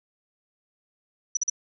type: tone bursts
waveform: sine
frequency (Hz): 5920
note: F#8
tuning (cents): 0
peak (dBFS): -21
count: 3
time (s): 1.35-1.499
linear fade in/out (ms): 5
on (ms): 21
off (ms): 43
effects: none